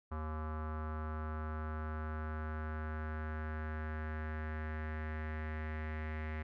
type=tone with low-pass filter sweep; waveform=square; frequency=77.78 Hz; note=D#2; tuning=in tune; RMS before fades=-40 dBFS; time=0.11-6.43 s; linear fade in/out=10 ms; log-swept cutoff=1200 to 2000 Hz; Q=4.1; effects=none

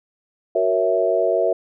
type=chord; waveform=sine; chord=F# dominant seventh; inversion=none; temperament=equal; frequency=370 / 466.2 / 554.4 / 659.3 Hz; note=F#4 / A#4 / C#5 / E5; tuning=0 / 0 / 0 / 0 cents; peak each=-23 / -22 / -23 / -19 dBFS; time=0.55-1.53 s; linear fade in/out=5 ms; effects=none

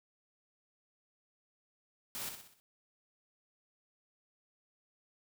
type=noise with echo; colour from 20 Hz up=white; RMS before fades=-41 dBFS; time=2.15-2.29 s; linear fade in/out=0 ms; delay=62 ms; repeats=5; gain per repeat=-6 dB; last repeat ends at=2.6 s; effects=none

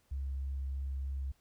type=tone with vibrato; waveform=sine; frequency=67.9 Hz; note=C#2; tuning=35 cents flat; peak=-33 dBFS; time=0.11-1.32 s; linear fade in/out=10 ms; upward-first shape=sine; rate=3.2 Hz; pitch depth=8 cents each way; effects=tanh soft clip ceiling -30 dBFS + pink hiss -72 dBFS RMS until 1.4 s

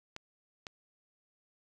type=clicks; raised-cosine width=0.2 ms; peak=-24 dBFS; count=2; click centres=0.164 / 0.668 s; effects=none

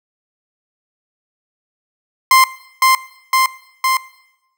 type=tone with echo; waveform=30% pulse; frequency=1046.5 Hz; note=C6; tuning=in tune; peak=-4 dBFS; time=2.31-2.44 s; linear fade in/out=2 ms; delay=510 ms; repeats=3; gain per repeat=-2 dB; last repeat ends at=3.97 s; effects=noise-tail reverb RT60 0.9 s tail -19 dB re dry

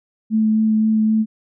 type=tone with vibrato; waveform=sine; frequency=218.1 Hz; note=A3; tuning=15 cents flat; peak=-13 dBFS; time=0.3-1.26 s; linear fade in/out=50 ms; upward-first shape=sine; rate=3.8 Hz; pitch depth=10 cents each way; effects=none

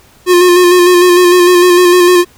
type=tone with vibrato; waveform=square; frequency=356.6 Hz; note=F4; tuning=36 cents sharp; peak=-4 dBFS; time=0.26-2.25 s; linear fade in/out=50 ms; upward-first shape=square; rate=6.6 Hz; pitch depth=26 cents each way; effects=pink hiss -44 dBFS RMS until 2.37 s

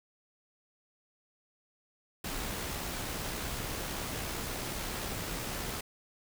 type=noise with amplitude modulation; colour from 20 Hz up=pink; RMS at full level=-36 dBFS; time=2.24-5.81 s; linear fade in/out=5 ms; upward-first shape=sine; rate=67.8 Hz; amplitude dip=25%; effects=none

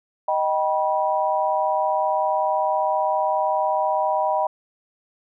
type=chord; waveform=sine; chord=Eb augmented; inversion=none; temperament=just; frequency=622.3 / 777.8 / 972.3 Hz; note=Eb5 / G5 / B5; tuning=0 / -14 / -27 cents; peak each=-23 dBFS; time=0.28-4.47 s; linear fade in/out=5 ms; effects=none

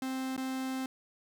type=tone with dropouts; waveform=45% pulse; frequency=262 Hz; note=C4; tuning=2 cents sharp; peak=-33 dBFS; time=0.02-0.86 s; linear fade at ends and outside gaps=2 ms; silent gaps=0.365-0.377 s; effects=none

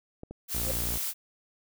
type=clicks; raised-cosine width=2 ms; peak=-27 dBFS; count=3; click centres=0.234 / 0.31 / 0.675 s
type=noise; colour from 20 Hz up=blue; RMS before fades=-32 dBFS; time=0.48-1.14 s; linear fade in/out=50 ms
type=tone; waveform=sawtooth; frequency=58.8 Hz; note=A#1; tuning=16 cents sharp; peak=-29 dBFS; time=0.54-0.98 s; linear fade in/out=10 ms
type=tone with exponential growth; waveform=sine; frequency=531 Hz; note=C5; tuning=25 cents sharp; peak=-27 dBFS; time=0.62-0.71 s; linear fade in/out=1 ms; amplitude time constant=19 ms
effects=none

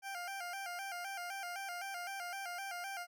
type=tone with vibrato; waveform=20% pulse; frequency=744 Hz; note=F#5; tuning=9 cents sharp; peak=-36 dBFS; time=0.02-3.07 s; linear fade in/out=50 ms; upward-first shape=square; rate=3.9 Hz; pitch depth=93 cents each way; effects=none

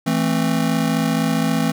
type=chord; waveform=square; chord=A minor; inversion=second; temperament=just; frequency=165 / 220 / 264 Hz; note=E3 / A3 / C4; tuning=+2 / 0 / +16 cents; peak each=-22 dBFS; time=0.06-1.72 s; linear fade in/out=10 ms; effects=none

